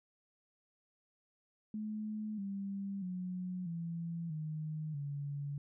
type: tone with pitch steps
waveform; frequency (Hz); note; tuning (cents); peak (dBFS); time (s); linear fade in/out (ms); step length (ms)
sine; 214 / 197.38 / 182.04 / 167.9 / 154.86 / 142.83; A3 / G3 / F#3 / E3 / D#3 / D3; -48 / +12 / -28 / +32 / -8 / -48; -37; 1.74-5.58; 2; 640
effects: none